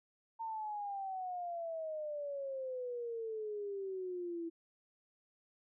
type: exponential sweep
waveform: sine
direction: down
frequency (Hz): 912 to 329.6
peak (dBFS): -38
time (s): 0.39-4.5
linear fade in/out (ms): 20
effects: none